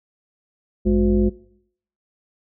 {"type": "tone with frequency modulation", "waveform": "sine", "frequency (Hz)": 207.7, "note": "G#3", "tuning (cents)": 0, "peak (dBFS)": -14, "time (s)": [0.85, 1.3], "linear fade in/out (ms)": 20, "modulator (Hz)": 153, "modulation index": 1.2, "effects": ["noise-tail reverb RT60 0.7 s tail -22 dB re dry"]}